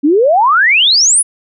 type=exponential sweep; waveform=sine; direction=up; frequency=270.4 to 10580 Hz; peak=-6 dBFS; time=0.03-1.23 s; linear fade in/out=20 ms; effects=none

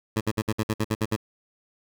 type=tone bursts; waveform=15% pulse; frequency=109.2 Hz; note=A2; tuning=13 cents flat; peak=-16 dBFS; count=10; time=0.16-1.163 s; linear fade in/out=10 ms; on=49 ms; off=57 ms; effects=none

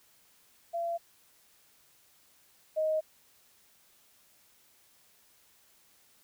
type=tone pair in turn; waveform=sine; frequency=680 / 625.7 Hz; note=F5 / D#5; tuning=-46 / +10 cents; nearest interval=minor second; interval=144 cents; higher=first; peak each=-30 / -26 dBFS; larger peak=second; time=0.73-0.98 / 2.76-3.01 s; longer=neither; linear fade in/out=20 ms; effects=white hiss -64 dBFS RMS until 6.23 s

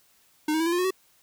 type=tone with pitch steps; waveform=square; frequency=305.6 / 316.6 / 327.9 / 339.7 / 351.9 / 364.5 / 377.5 Hz; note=D#4 / D#4 / E4 / F4 / F4 / F#4 / F#4; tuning=-31 / +30 / -9 / -48 / +13 / -26 / +35 cents; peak=-23 dBFS; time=0.48-0.907 s; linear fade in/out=5 ms; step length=61 ms; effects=white hiss -62 dBFS RMS until 1.22 s

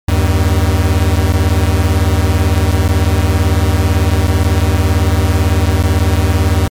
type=beating tone pair; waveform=45% pulse; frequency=77.78 / 95.78 Hz; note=D#2 / G2; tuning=0 / -40 cents; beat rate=18 Hz; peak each=-12 dBFS; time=0.08-6.68 s; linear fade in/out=5 ms; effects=MP3 96 kbps

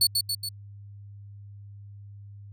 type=tone with echo; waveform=sawtooth; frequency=4435 Hz; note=C#8; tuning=in tune; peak=-15 dBFS; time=0.01-0.07 s; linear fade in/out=5 ms; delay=140 ms; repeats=3; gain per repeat=-4 dB; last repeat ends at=0.49 s; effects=added 101 Hz sine -42 dBFS peak until 2.52 s

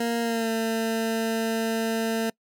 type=tone with pitch glide; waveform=20% pulse; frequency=233.1 to 225 Hz; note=A#3 to A3; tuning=0 to +39 cents; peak=-19 dBFS; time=0-2.3 s; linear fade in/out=5 ms; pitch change=-61 cents; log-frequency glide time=0.21-0.49 s; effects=noise-tail reverb RT60 0.1 s tail -25 dB re dry

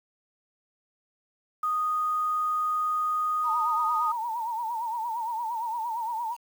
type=tone; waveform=sine; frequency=1241 Hz; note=D#6; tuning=5 cents flat; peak=-24 dBFS; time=1.63-4.12 s; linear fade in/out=5 ms
type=tone with vibrato; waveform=sine; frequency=920 Hz; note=A#5; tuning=23 cents flat; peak=-28 dBFS; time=3.43-6.37 s; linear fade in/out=50 ms; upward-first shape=triangle; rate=8.7 Hz; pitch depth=110 cents each way
effects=8-bit

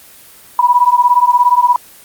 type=beating tone pair; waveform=sine; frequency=970 / 987 Hz; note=B5 / B5; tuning=-31 / -1 cents; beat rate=17 Hz; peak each=-10 dBFS; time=0.59-1.76 s; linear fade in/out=2 ms; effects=white hiss -40 dBFS RMS until 2.04 s + Opus 24 kbps

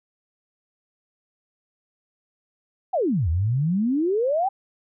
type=exponential two-way sweep; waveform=sine; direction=down then up; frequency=807 to 76.8 to 807 Hz; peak=-19 dBFS; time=2.93-4.49 s; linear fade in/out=10 ms; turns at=3.29 s; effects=none

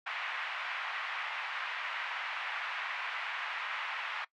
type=band-pass noise; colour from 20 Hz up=white; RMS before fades=-38 dBFS; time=0.06-4.25 s; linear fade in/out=10 ms; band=870 to 2500 Hz; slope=24 dB/octave; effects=noise-tail reverb RT60 0.1 s tail -21 dB re dry

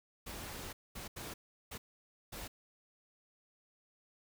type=noise bursts at uneven times; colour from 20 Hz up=pink; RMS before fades=-45 dBFS; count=5; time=0.26-0.73 / 0.95-1.08 / 1.16-1.34 / 1.71-1.78 / 2.32-2.48 s; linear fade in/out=10 ms; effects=none

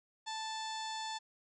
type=harmonic tone; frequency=880 Hz; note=A5; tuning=in tune; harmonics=1 / 2 / 3 / 4 / 5 / 6 / 7 / 8 / 9 / 10; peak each=-40 / -48 / -54 / -46 / -48 / -52 / -58 / -52 / -60 / -65 dBFS; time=0.26-1.19 s; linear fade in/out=20 ms; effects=none

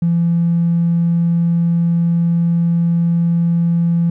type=tone; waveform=triangle; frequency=169.5 Hz; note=E3; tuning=49 cents sharp; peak=-8 dBFS; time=0.02-4.1 s; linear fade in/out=5 ms; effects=tanh soft clip ceiling -9 dBFS

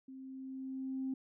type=tone with level ramp; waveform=sine; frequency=264.1 Hz; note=C4; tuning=16 cents sharp; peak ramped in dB=-47 to -33 dBFS; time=0.08-1.14 s; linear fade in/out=5 ms; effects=tanh soft clip ceiling -29 dBFS

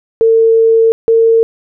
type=tone pair in turn; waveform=sine; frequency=451.7 / 454.2 Hz; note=A4 / A#4; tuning=+45 / -45 cents; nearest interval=unison; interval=10 cents; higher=second; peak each=-5 dBFS; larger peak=neither; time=0.21-0.92 / 1.08-1.43 s; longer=first; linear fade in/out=0 ms; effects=none

